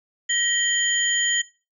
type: tone cluster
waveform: sine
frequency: 1902 / 3137 / 6900 Hz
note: A#6 / G7 / A8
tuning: +34 / +1 / -35 cents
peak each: -24 dBFS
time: 0.29-1.42 s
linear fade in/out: 10 ms
effects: noise-tail reverb RT60 0.3 s tail -19 dB re dry